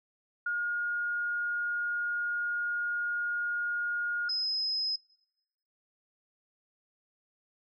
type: tone pair in turn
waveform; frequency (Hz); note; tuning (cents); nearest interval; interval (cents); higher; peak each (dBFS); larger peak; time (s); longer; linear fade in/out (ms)
sine; 1428 / 5089; F6 / D#8; +38 / +38; octave + minor seventh; 2200; second; -28; neither; 0.46-4.29 / 4.29-4.96; first; 5
effects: noise-tail reverb RT60 1.0 s tail -24 dB re dry